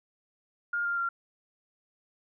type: tone with pitch steps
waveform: sine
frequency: 1414 / 1397.8 / 1381.7 Hz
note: F6 / F6 / F6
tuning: +21 / +1 / -19 cents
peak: -27 dBFS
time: 0.73-1.09 s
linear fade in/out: 5 ms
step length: 120 ms
effects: none